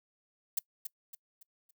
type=noise with echo; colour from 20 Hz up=violet; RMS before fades=-30 dBFS; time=0.57-0.59 s; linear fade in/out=5 ms; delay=280 ms; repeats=4; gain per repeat=-8 dB; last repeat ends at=1.71 s; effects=noise-tail reverb RT60 0.1 s tail -24 dB re dry